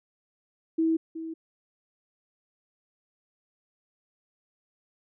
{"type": "tone with echo", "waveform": "sine", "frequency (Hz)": 324.2, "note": "E4", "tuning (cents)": -29, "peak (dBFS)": -21, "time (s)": [0.78, 0.97], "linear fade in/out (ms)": 10, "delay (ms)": 370, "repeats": 1, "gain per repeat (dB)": -12, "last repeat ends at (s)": 1.34, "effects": []}